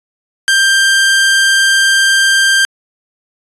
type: tone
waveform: sawtooth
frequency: 1582 Hz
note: G6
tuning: 15 cents sharp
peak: -4 dBFS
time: 0.48-2.65 s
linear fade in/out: 0 ms
effects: resampled to 24000 Hz